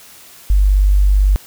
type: tone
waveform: sine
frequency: 49.01 Hz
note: G1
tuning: in tune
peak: -8 dBFS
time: 0.5-1.36 s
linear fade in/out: 0 ms
effects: white hiss -41 dBFS RMS until 1.46 s